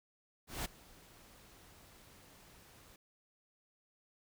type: noise with ADSR envelope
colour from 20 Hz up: pink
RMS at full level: -38 dBFS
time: 0.47-2.96 s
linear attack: 180 ms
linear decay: 14 ms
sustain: -22 dB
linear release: 3 ms
effects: none